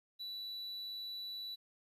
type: tone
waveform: triangle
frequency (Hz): 3951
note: B7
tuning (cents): 0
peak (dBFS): -40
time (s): 0.19-1.56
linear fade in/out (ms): 20
effects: resampled to 32000 Hz + 12-bit